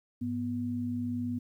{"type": "tone pair together", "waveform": "sine", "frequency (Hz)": [102.84, 244.6], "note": ["G#2", "B3"], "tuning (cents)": [-17, -16], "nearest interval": "octave + minor third", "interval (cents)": 1501, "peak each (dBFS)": [-37, -31], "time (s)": [0.21, 1.39], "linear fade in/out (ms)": 10, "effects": ["11-bit"]}